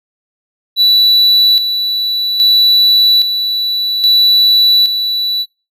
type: tone with tremolo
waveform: triangle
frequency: 3951 Hz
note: B7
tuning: in tune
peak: -4 dBFS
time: 0.76-5.46 s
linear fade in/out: 50 ms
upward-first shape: square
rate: 0.61 Hz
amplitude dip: 55%
effects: noise-tail reverb RT60 0.3 s tail -24 dB re dry